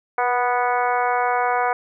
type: harmonic tone with a mistuned harmonic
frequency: 246 Hz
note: B3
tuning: 7 cents flat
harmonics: 2 / 3 / 4 / 5 / 6 / 7 / 8 / 9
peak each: -26 / -21 / -24 / -27 / -27 / -34 / -37 / -32 dBFS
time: 0.18-1.73 s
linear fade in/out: 2 ms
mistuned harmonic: 2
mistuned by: -16 cents
effects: none